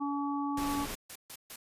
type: harmonic tone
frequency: 284.2 Hz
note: C#4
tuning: 43 cents sharp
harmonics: 1 / 3 / 4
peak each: -32 / -37 / -38 dBFS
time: 0-0.86 s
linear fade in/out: 20 ms
type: noise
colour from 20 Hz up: pink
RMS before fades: -39 dBFS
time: 0.57-0.95 s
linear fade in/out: 5 ms
type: noise bursts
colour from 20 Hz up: white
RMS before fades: -45 dBFS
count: 5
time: 0.69-1.56 s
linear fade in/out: 5 ms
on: 62 ms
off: 140 ms
effects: resampled to 32000 Hz